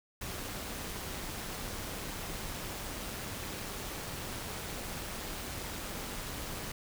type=noise with amplitude modulation; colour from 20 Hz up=pink; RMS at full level=-38 dBFS; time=0.21-6.72 s; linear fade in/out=5 ms; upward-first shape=sine; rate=199 Hz; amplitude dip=45%; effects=none